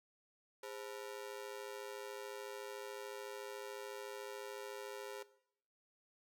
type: ring-modulated tone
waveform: sawtooth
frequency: 466.2 Hz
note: A#4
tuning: in tune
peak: -39 dBFS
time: 0.63-5.23 s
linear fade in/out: 5 ms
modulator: 56.9 Hz
effects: noise-tail reverb RT60 0.7 s tail -18 dB re dry